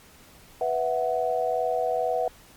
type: chord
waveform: sine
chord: B suspended fourth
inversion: none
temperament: just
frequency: 493.9 / 658.5 / 740.8 Hz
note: B4 / E5 / F#5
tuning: 0 / -2 / +2 cents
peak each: -27 dBFS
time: 0.61-2.28 s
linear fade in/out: 2 ms
effects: pink hiss -52 dBFS RMS until 2.56 s + MP3 96 kbps